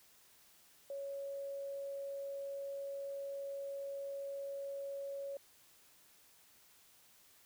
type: tone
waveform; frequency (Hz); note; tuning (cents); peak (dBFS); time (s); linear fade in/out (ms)
sine; 556; C#5; +5; -40; 0.9-5.37; 2
effects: white hiss -65 dBFS RMS until 7.45 s